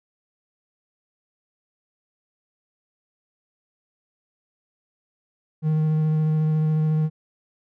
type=tone with vibrato; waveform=triangle; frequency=155.56 Hz; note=D#3; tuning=in tune; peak=-16 dBFS; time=5.62-7.1 s; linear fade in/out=50 ms; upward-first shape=square; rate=14 Hz; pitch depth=9 cents each way; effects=none